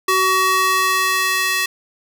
square tone with high-pass filter sweep, 376.3 Hz, F#4, 29 cents sharp, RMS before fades -17 dBFS, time 0.08-1.66 s, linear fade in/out 5 ms, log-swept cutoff 760 to 2000 Hz, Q 1.3, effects none

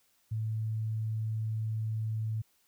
sine tone, 110 Hz, A2, in tune, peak -30 dBFS, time 0.31-2.42 s, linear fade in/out 10 ms, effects white hiss -70 dBFS RMS until 2.67 s

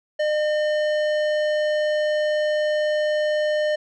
triangle tone with tanh clipping, 606 Hz, D#5, 46 cents flat, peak -21 dBFS, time 0.19-3.76 s, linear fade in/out 10 ms, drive 18 dB, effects none

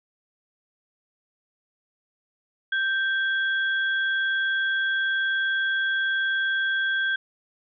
sine tone pair together, 1570 / 3329 Hz, G6 / G#7, +2 / +3 cents, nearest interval octave + minor second, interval 1301 cents, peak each -22 / -32 dBFS, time 2.72-7.16 s, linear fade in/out 5 ms, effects none

